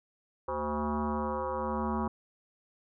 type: tone with frequency modulation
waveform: sine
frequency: 372 Hz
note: F#4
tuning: 9 cents sharp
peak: -29 dBFS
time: 0.48-2.08 s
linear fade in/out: 5 ms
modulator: 149 Hz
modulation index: 5.4
effects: none